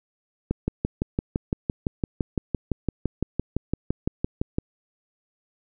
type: click train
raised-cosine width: 3 ms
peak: -10 dBFS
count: 25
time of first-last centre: 0.51-4.585 s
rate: 5.89 Hz
effects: none